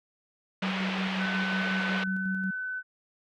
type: band-pass noise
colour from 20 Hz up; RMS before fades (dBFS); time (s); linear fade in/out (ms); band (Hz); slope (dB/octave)
white; -34; 0.62-2.04; 5; 360 to 3100; 24
type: tone with tremolo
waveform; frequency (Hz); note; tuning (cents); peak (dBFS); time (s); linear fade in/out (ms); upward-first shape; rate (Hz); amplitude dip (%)
sine; 189.4; F#3; +41; -28; 0.62-2.51; 10; square; 5.5; 30
type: tone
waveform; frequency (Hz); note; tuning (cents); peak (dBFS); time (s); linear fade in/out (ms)
sine; 1509; F#6; +34; -31; 1.18-2.83; 50
effects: none